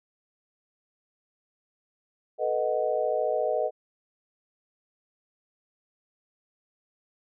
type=chord; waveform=sine; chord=B dominant seventh; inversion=third; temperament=equal; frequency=440 / 493.9 / 622.3 / 740 Hz; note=A4 / B4 / D#5 / F#5; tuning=0 / 0 / 0 / 0 cents; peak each=-31 / -29 / -27 / -32 dBFS; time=2.38-3.71 s; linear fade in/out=50 ms; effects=none